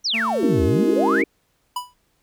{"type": "exponential two-way sweep", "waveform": "sine", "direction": "down then up", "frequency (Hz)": [6070, 73.42, 2439], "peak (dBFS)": -19, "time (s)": [0.04, 1.24], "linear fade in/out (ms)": 20, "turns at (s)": 0.63}
{"type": "tone with pitch glide", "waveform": "45% pulse", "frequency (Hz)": [224.8, 209.7], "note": ["A3", "G#3"], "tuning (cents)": [37, 17], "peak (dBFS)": -27, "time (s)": [0.13, 1.23], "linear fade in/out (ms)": 20, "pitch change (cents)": -120, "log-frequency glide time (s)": [0.45, 0.75]}
{"type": "chord", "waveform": "sine", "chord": "C# diminished seventh", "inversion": "none", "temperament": "equal with one note detuned", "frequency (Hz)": [277.2, 329.6, 382.8, 466.2], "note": ["C#4", "E4", "G4", "Bb4"], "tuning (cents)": [0, 0, -41, 0], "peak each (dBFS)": -23, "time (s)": [0.43, 1.24], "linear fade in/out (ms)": 2}
{"type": "tone with exponential decay", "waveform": "square", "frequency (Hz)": 987.8, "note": "B5", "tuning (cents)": 0, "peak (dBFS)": -21, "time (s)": [1.76, 1.94], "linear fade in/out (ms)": 5, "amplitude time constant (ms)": 37}
{"effects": ["pink hiss -66 dBFS RMS until 2.22 s"]}